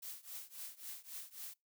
blue noise with tremolo, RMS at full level -45 dBFS, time 0.02-1.54 s, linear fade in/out 10 ms, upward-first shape triangle, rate 3.7 Hz, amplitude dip 95%, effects noise-tail reverb RT60 0.2 s tail -24 dB re dry

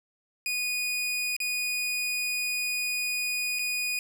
sawtooth tone with dropouts, 2475 Hz, D#7, 10 cents flat, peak -24 dBFS, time 0.46-3.99 s, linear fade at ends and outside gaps 1 ms, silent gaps 1.365-1.402 / 3.588-3.592 s, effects none

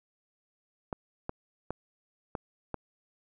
clicks, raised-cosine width 1 ms, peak -19 dBFS, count 5, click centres 0.928 / 1.294 / 1.706 / 2.352 / 2.743 s, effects none

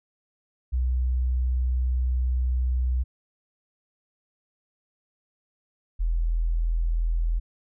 sine tone pair in turn, 62.6 / 41.49 Hz, B1 / E1, +24 / +12 cents, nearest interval perfect fifth, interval 712 cents, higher first, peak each -21 dBFS, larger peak neither, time 0.72-3.04 / 5.99-7.4 s, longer first, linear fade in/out 20 ms, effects none

